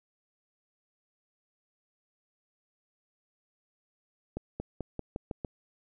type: accelerating click train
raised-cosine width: 2 ms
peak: -21 dBFS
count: 7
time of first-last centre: 4.37-5.448 s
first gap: 230 ms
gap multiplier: 0.9
effects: none